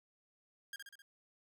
sawtooth tone with echo, 1616 Hz, G#6, 48 cents flat, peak -39 dBFS, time 0.73-0.76 s, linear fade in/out 2 ms, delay 65 ms, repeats 4, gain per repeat -4 dB, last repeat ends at 1.02 s, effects none

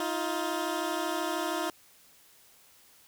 15% pulse tone pair together, 316.3 / 349.2 Hz, D#4 / F4, +29 / 0 cents, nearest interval major second, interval 171 cents, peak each -26 / -26 dBFS, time 0-1.7 s, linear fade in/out 2 ms, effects white hiss -59 dBFS RMS until 3.07 s

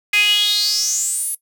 sawtooth tone with high-pass filter sweep, 415.3 Hz, G#4, in tune, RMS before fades -18 dBFS, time 0.13-1.35 s, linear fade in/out 5 ms, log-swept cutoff 2300 to 11000 Hz, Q 9, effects noise-tail reverb RT60 0.1 s tail -20 dB re dry

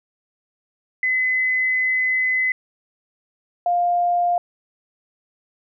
sine tone pair in turn, 2026 / 702.4 Hz, B6 / F5, +44 / +10 cents, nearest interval octave + tritone, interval 1834 cents, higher first, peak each -17 / -16 dBFS, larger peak second, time 1.03-2.52 / 3.66-4.38 s, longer first, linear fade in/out 2 ms, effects none

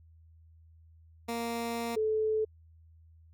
15% pulse / sine tone pair in turn, 233.1 / 434.7 Hz, A#3 / A4, 0 / -21 cents, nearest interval major seventh, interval 1079 cents, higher second, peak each -26 dBFS, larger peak neither, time 1.28-1.96 / 1.96-2.45 s, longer first, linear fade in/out 10 ms, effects added 81 Hz sine -55 dBFS peak until 3.33 s

